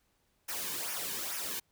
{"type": "noise with flanger", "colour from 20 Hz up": "white", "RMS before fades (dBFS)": -37, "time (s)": [0.48, 1.6], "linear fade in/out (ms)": 10, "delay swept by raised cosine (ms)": [0.24, 1.54], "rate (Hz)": 2.3, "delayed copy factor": -0.65, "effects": ["pink hiss -74 dBFS RMS until 1.71 s"]}